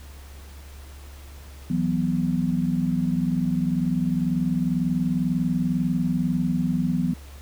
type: chord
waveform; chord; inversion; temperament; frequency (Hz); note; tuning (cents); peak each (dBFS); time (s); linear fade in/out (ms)
sine; E suspended second; none; equal; 164.81 / 185 / 246.9; E3 / F#3 / B3; 0 / 0 / 0; -25; 1.7-7.14; 5
effects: added 70 Hz sine -40 dBFS peak until 7.41 s + pink hiss -49 dBFS RMS until 7.41 s